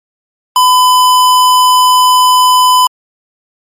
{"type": "tone", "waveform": "square", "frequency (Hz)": 1006, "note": "B5", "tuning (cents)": 32, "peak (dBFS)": -5, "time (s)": [0.56, 2.87], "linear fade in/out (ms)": 2, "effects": ["MP3 64 kbps"]}